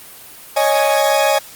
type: chord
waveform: 40% pulse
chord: C# suspended second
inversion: none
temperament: equal with one note detuned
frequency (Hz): 556 / 622.3 / 830.6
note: C#5 / D#5 / G#5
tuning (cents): +5 / 0 / 0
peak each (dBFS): -16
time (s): 0.56-1.39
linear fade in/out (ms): 10
effects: white hiss -38 dBFS RMS until 1.55 s + Opus 32 kbps